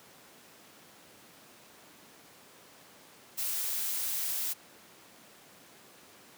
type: noise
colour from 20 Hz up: blue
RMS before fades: -33 dBFS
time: 3.37-4.54 s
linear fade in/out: 20 ms
effects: pink hiss -55 dBFS RMS until 6.37 s + high-pass 200 Hz 12 dB/octave